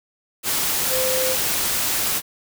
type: tone in noise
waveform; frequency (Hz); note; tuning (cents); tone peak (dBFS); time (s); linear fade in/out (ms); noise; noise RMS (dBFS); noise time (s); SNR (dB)
sine; 517; C5; -21; -22; 0.89-1.37; 50; white; -22; 0.43-2.22; -3
effects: none